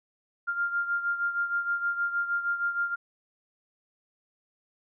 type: beating tone pair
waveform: sine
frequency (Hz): 1396.9 / 1403.3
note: F6 / F6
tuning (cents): 0 / +8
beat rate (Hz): 6.4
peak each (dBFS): -27 / -33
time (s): 0.47-2.96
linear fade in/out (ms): 20
effects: none

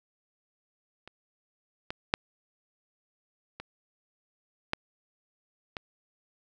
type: clicks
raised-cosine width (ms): 0.3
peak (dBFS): -29 / -18 / -6 / -23 / -11 / -19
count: 6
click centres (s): 1.076 / 1.905 / 2.139 / 3.6 / 4.734 / 5.768
effects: none

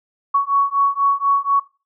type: beating tone pair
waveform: sine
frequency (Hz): 1115 / 1119.1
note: C#6 / C#6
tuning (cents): +10 / +16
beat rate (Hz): 4.1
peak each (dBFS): -17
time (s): 0.34-1.6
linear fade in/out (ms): 10
effects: noise-tail reverb RT60 0.3 s tail -19 dB re dry

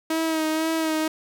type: tone with vibrato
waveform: sawtooth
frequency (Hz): 318.5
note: D#4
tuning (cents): +41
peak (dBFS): -18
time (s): 0.1-1.08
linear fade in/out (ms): 5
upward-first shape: sine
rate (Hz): 2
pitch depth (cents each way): 31
effects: none

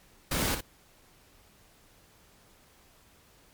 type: noise with echo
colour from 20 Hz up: pink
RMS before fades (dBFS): -29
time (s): 0.31-0.55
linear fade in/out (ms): 5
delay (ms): 58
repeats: 1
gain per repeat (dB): -8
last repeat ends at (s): 0.608
effects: pink hiss -60 dBFS RMS until 3.53 s + MP3 96 kbps

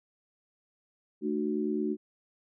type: chord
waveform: sine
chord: D major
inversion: second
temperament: equal with one note detuned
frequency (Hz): 220 / 300.7 / 370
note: A3 / D4 / F#4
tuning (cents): 0 / +41 / 0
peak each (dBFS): -32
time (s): 1.21-1.97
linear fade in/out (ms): 50
effects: none

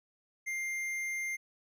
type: tone with tanh clipping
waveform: sine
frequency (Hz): 2100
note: C7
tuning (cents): +6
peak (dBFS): -35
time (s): 0.46-1.37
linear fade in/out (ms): 20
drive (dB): 12
effects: none

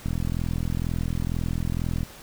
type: click train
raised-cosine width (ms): 5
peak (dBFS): -15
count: 84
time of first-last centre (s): 0.06-2.031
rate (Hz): 42.1
effects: pink hiss -45 dBFS RMS until 2.22 s

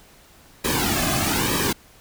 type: noise with flanger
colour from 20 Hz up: pink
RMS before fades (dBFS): -22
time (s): 0.64-1.73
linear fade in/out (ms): 10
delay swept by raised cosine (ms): 1.4 to 2.18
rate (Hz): 1.1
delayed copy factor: -0.75
effects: pink hiss -51 dBFS RMS until 2 s

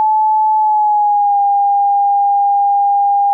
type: tone with pitch glide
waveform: sine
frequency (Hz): 864 to 806.1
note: A5 to G5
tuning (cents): -32 to +48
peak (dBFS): -9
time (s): 0-3.33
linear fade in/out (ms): 0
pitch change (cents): -120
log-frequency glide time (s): 0.57-1.39
effects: none

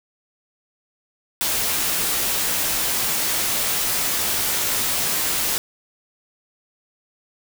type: noise with comb filter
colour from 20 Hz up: white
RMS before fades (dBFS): -22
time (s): 1.41-5.58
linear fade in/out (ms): 0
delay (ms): 15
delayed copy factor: -0.5
effects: none

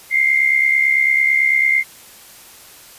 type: tone pair together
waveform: sine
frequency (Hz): 2092 / 2161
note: C7 / C#7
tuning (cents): -1 / -45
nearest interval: minor second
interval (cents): 56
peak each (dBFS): -13 / -18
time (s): 0.1-1.84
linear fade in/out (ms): 50
effects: white hiss -42 dBFS RMS until 2.98 s + resampled to 32000 Hz

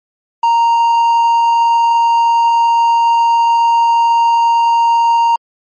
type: tone with quantisation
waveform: triangle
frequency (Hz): 930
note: A#5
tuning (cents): -4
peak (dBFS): -6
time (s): 0.43-5.36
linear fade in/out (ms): 5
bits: 6
effects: MP3 32 kbps

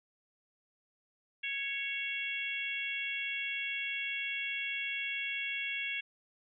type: harmonic tone with a mistuned harmonic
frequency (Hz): 554.4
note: C#5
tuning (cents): 0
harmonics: 3 / 4 / 5 / 6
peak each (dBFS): -43 / -37 / -38 / -42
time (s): 1.43-6.01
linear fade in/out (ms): 10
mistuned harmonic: 5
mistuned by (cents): -24
effects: none

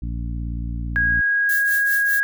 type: harmonic tone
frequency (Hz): 58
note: A#1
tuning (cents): -8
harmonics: 1 / 2 / 3 / 4 / 5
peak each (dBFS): -25 / -31 / -35 / -37 / -39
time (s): 0.02-1.21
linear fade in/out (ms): 5
type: tone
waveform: sine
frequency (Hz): 1644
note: G#6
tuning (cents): -18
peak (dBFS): -16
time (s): 0.96-2.23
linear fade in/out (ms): 0
type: noise with tremolo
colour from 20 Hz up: violet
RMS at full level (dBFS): -26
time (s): 1.49-2.2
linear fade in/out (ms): 2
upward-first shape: triangle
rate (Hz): 5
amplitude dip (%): 85
effects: none

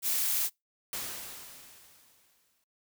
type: noise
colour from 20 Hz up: blue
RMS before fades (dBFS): -29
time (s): 0.02-0.5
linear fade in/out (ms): 50
type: noise with exponential decay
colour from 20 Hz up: white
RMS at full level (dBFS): -35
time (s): 0.93-2.64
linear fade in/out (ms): 2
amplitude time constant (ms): 370
effects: noise-tail reverb RT60 0.2 s tail -26 dB re dry

